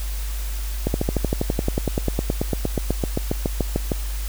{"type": "slowing click train", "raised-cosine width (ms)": 2, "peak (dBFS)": -7, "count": 29, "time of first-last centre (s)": [0.87, 3.918], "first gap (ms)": 71, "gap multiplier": 1.03, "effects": ["added 50 Hz sine -24 dBFS peak until 4.28 s", "white hiss -37 dBFS RMS until 4.28 s"]}